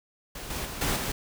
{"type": "noise with level steps", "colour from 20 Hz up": "pink", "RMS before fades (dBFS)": [-39, -33, -37, -27, -31], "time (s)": [0.35, 1.12], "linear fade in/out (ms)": 5, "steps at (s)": [0.5, 0.65, 0.81, 0.96], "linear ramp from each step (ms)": 5, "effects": []}